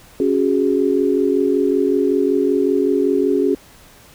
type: chord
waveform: sine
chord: C# suspended fourth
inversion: none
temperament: equal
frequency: 277.2 / 370 / 415.3 Hz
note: C#4 / F#4 / G#4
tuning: 0 / 0 / 0 cents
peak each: -18 dBFS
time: 0.2-3.55 s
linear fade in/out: 2 ms
effects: pink hiss -46 dBFS RMS until 4.14 s